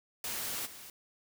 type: noise with level steps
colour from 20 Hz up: white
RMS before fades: -37 / -49 dBFS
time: 0.24-0.9 s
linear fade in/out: 2 ms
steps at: 0.65 s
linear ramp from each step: 20 ms
effects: none